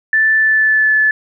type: tone with pitch glide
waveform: sine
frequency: 1760 to 1732.8 Hz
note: A6 to A6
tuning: 0 to -27 cents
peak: -9 dBFS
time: 0.13-1.11 s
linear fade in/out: 2 ms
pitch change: -27 cents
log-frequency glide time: 0.36-0.94 s
effects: none